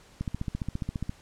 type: click train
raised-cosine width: 5 ms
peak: -18 dBFS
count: 14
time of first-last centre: 0.21-1.094 s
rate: 14.7 Hz
effects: pink hiss -56 dBFS RMS until 1.21 s + low-pass 9000 Hz 12 dB/octave